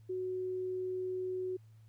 sine tone, 370 Hz, F#4, in tune, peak -34 dBFS, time 0.09-1.57 s, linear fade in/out 10 ms, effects added 110 Hz sine -55 dBFS peak until 1.88 s + pink hiss -75 dBFS RMS until 1.88 s

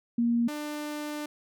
sine / sawtooth tone pair in turn, 235.4 / 298.1 Hz, A#3 / D4, +17 / +26 cents, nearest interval major third, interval 409 cents, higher second, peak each -22 / -29 dBFS, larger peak first, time 0.18-0.48 / 0.48-1.26 s, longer second, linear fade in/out 5 ms, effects none

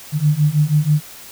sine beating tone pair, 146.83 / 153.03 Hz, D3 / D#3, 0 / -28 cents, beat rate 6.2 Hz, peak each -16 / -15 dBFS, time 0.12-1.02 s, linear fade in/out 50 ms, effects white hiss -38 dBFS RMS until 1.31 s

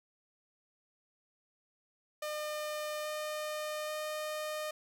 sawtooth tone with pitch steps, 605 / 608.5 / 612 Hz, D#5 / D#5 / D#5, -49 / -39 / -29 cents, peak -32 dBFS, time 2.22-4.71 s, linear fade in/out 5 ms, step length 830 ms, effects none

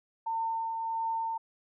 sine tone with tremolo, 905 Hz, A5, 48 cents sharp, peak -28 dBFS, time 0.26-1.38 s, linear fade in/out 10 ms, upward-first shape triangle, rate 1.5 Hz, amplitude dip 35%, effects none

